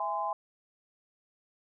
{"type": "chord", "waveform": "sine", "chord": "E augmented", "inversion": "none", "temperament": "just", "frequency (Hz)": [659.3, 824.1, 1030.1], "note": ["E5", "G#5", "B#5"], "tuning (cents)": [0, -14, -27], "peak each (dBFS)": [-37, -33, -33], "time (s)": [0, 0.33], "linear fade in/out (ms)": 2, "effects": []}